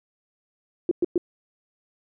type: tone bursts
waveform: sine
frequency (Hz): 349.2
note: F4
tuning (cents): 0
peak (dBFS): -17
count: 3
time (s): 0.89-1.179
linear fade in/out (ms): 2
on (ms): 23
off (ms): 110
effects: none